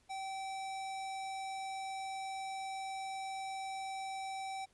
square tone, 772 Hz, G5, 27 cents flat, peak -40 dBFS, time 0.09-4.66 s, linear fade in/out 20 ms, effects pink hiss -71 dBFS RMS until 4.73 s + resampled to 24000 Hz

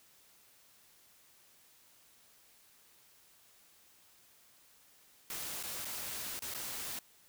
white noise with dropouts, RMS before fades -41 dBFS, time 5.3-6.99 s, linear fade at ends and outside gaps 2 ms, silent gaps 5.629-5.635 / 5.848-5.852 / 6.393-6.421 / 6.54-6.546 s, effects white hiss -64 dBFS RMS until 7.28 s

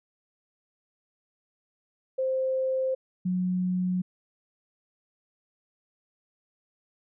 sine tone pair in turn, 523.3 / 182.31 Hz, C5 / F#3, 0 / -25 cents, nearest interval octave + tritone, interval 1825 cents, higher first, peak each -24 dBFS, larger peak neither, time 2.18-2.95 / 3.25-4.02 s, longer neither, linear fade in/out 10 ms, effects none

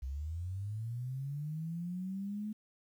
sine linear sweep, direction up, 62.9 to 215.7 Hz, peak -36 dBFS, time 0.02-2.53 s, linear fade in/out 10 ms, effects 11-bit

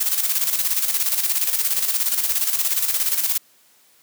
blue noise with tremolo, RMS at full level -19 dBFS, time 0-3.38 s, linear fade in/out 10 ms, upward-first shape square, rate 17 Hz, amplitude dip 55%, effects white hiss -56 dBFS RMS until 4.02 s + high-pass 150 Hz 12 dB/octave

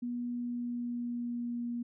sine tone with pitch glide, 242.1 to 238.5 Hz, B3 to A#3, -34 to +40 cents, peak -33 dBFS, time 0.02-1.83 s, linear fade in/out 10 ms, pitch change -26 cents, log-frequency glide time 0.31-1.66 s, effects none

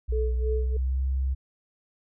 sine tone with pitch glide, 60.3 to 66.14 Hz, B1 to C2, -41 to +19 cents, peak -23 dBFS, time 0.08-1.35 s, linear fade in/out 20 ms, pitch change +160 cents, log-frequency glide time 0.3-1.02 s
sine tone with tremolo, 433.9 Hz, A4, 24 cents flat, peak -27 dBFS, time 0.12-0.77 s, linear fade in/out 5 ms, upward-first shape sine, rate 3.1 Hz, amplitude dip 90%
effects none

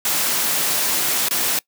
white noise with dropouts, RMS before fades -20 dBFS, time 0.05-1.59 s, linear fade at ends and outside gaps 2 ms, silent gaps 1.286-1.309 s, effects noise-tail reverb RT60 0.1 s tail -23 dB re dry + high-pass 150 Hz 12 dB/octave

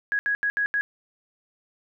sine tone bursts at uneven times, 1661.2 Hz, G#6, in tune, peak -21 dBFS, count 5, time 0.12-0.19 / 0.26-0.35 / 0.43-0.5 / 0.57-0.66 / 0.74-0.81 s, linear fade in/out 0 ms, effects none

